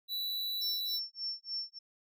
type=tone; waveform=square; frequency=3951 Hz; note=B7; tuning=in tune; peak=-34 dBFS; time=0.08-1 s; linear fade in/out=50 ms
type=tone with tremolo; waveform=sine; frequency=5420 Hz; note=E8; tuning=47 cents sharp; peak=-33 dBFS; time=0.61-1.79 s; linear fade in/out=10 ms; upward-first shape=sine; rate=3.4 Hz; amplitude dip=100%
effects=none